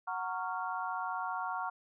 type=chord; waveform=sine; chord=Gb major seventh; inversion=none; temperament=just; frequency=740 / 925 / 1110 / 1387.5 Hz; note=Gb5 / Bb5 / Db6 / F6; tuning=0 / -14 / +2 / -12 cents; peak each=-39 / -39 / -39 / -40 dBFS; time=0.07-1.7 s; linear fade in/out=10 ms; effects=none